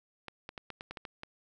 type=clicks; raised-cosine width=0.3 ms; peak=-25 dBFS; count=9; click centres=0.283 / 0.491 / 0.578 / 0.703 / 0.809 / 0.91 / 0.972 / 1.052 / 1.234 s; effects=none